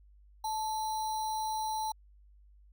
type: tone with sample-and-hold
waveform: sine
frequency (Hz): 871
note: A5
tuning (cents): -18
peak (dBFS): -31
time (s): 0.44-1.92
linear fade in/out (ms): 5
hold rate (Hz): 4900
effects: added 50 Hz sine -56 dBFS peak until 2.72 s